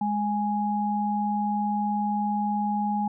sine tone pair together, 207.7 / 830.8 Hz, G#3 / G#5, 0 / 0 cents, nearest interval 2 octaves, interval 2400 cents, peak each -26 dBFS, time 0.01-3.08 s, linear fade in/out 5 ms, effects none

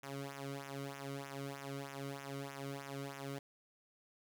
sawtooth tone with flanger, 138.59 Hz, C#3, in tune, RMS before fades -45 dBFS, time 0.03-3.39 s, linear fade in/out 5 ms, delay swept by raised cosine 0.22 to 1.19 ms, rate 3.2 Hz, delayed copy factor -0.85, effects none

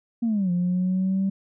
sine linear two-way sweep, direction down then up, 238.7 to 175.2 to 195 Hz, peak -19 dBFS, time 0.22-1.3 s, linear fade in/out 10 ms, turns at 0.51 s, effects tanh soft clip ceiling -17 dBFS

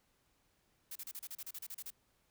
blue noise bursts, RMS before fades -45 dBFS, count 13, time 0.91-1.904 s, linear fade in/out 5 ms, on 46 ms, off 33 ms, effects pink hiss -75 dBFS RMS until 2.3 s

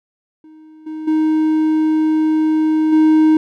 triangle tone with level steps, 312.5 Hz, D#4, 8 cents sharp, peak -37 / -22 / -10 / -6 dBFS, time 0.44-3.37 s, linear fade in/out 2 ms, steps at 0.86 / 1.07 / 2.92 s, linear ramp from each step 10 ms, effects none

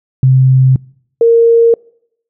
sine tone pair in turn, 130.81 / 462.8 Hz, C3 / A#4, 0 / -13 cents, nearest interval octave + minor seventh, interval 2187 cents, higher second, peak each -4 dBFS, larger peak neither, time 0.23-0.76 / 1.21-1.74 s, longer neither, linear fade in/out 2 ms, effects noise-tail reverb RT60 0.7 s tail -26 dB re dry

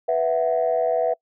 sine chord, B suspended fourth, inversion none, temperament equal, 493.9 / 659.3 / 740 Hz, B4 / E5 / F#5, 0 / 0 / 0 cents, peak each -22 / -20 / -25 dBFS, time 0.08-1.14 s, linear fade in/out 10 ms, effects noise-tail reverb RT60 0.1 s tail -26 dB re dry + tanh soft clip ceiling -11 dBFS

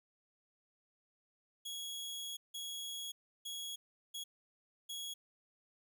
sawtooth tone bursts at uneven times, 3333 Hz, G#7, 5 cents sharp, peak -38 dBFS, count 5, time 1.65-2.37 / 2.54-3.12 / 3.45-3.76 / 4.14-4.24 / 4.89-5.14 s, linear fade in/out 10 ms, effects none

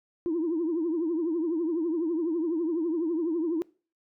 sine tone with vibrato, 329.6 Hz, E4, in tune, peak -24 dBFS, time 0.26-3.62 s, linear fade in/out 0 ms, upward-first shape triangle, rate 12 Hz, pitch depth 150 cents each way, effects noise-tail reverb RT60 0.4 s tail -24 dB re dry + tanh soft clip ceiling -21 dBFS

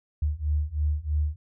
sine beating tone pair, 73.42 / 76.52 Hz, D2 / D#2, 0 / -28 cents, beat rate 3.1 Hz, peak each -27 / -26 dBFS, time 0.22-1.36 s, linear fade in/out 5 ms, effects none

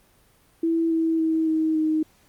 sine tone with pitch steps, 329.6 / 325.3 / 321 / 316.7 / 312.5 Hz, E4 / E4 / E4 / D#4 / D#4, 0 / -23 / -46 / +31 / +8 cents, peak -19 dBFS, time 0.63-2.03 s, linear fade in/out 5 ms, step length 280 ms, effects pink hiss -59 dBFS RMS until 2.28 s + Opus 32 kbps

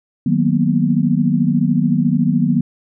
sine chord, B major seventh, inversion first, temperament equal, 155.56 / 185 / 233.1 / 246.9 Hz, D#3 / F#3 / A#3 / B3, 0 / 0 / 0 / 0 cents, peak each -18 dBFS, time 0.26-2.61 s, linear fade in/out 5 ms, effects none

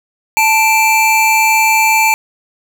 square tone pair together, 879.9 / 2349 Hz, A5 / D7, 0 / 0 cents, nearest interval octave + perfect fourth, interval 1700 cents, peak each -12 dBFS, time 0.37-2.14 s, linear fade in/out 0 ms, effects none

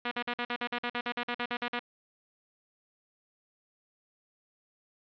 5% pulse tone bursts, 241.4 Hz, B3, 39 cents flat, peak -19 dBFS, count 16, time 0.05-1.794 s, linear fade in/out 5 ms, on 64 ms, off 48 ms, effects resampled to 11025 Hz + 10-bit

